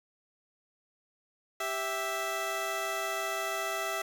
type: tone pair together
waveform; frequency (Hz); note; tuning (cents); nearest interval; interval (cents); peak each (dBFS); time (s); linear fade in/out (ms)
15% pulse; 392.7 / 659.3; G4 / E5; +3 / 0; major sixth; 897; -31 / -26; 1.6-4.02; 5
effects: 9-bit